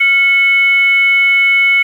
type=tone with frequency modulation; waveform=sine; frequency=2200 Hz; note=C#7; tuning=14 cents flat; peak=-7 dBFS; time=0-1.83 s; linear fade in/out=10 ms; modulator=802 Hz; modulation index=0.33; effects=7-bit